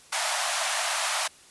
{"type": "high-pass noise", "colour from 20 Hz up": "pink", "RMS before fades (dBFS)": -27, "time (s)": [0.12, 1.28], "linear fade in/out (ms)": 10, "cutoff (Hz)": 610, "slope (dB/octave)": 96, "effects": ["white hiss -53 dBFS RMS until 1.5 s", "resampled to 24000 Hz"]}